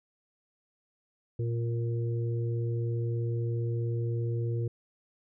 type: harmonic tone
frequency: 116.9 Hz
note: A#2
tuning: 5 cents sharp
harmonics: 1 / 3 / 4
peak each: -28 / -38 / -40 dBFS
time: 1.39-4.68 s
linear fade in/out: 5 ms
effects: none